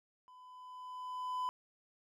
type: tone with level ramp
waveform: triangle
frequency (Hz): 1005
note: B5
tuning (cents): +30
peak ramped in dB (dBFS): -54 to -31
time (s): 0.28-1.49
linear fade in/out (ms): 0
effects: none